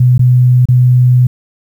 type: tone with dropouts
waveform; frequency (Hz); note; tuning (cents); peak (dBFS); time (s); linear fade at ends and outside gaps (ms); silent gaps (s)
sine; 125.1; B2; +23; -4; 0-1.27; 5; 0.18-0.193 / 0.656-0.686
effects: 7-bit